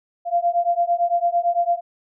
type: beating tone pair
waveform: sine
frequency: 688 / 696.9 Hz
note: F5 / F5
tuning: -26 / -4 cents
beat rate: 8.9 Hz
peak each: -20 dBFS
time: 0.25-1.81 s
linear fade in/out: 50 ms
effects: none